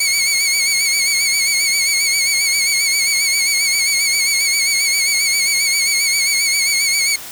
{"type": "tone with vibrato", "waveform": "15% pulse", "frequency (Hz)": 2218, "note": "C#7", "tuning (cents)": 0, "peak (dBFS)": -7, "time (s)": [0, 7.16], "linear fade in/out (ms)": 5, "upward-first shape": "sine", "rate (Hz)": 7.5, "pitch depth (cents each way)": 58, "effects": ["white hiss -32 dBFS RMS until 7.31 s"]}